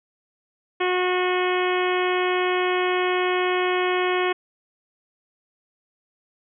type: harmonic tone with a mistuned harmonic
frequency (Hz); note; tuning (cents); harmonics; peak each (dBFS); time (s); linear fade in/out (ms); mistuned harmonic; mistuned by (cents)
363.8; F#4; -29; 1 / 2 / 3 / 4 / 5 / 6 / 7 / 8 / 9; -22 / -28 / -28 / -33 / -31 / -31 / -32 / -36 / -37; 0.8-4.33; 10; 8; +25
effects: none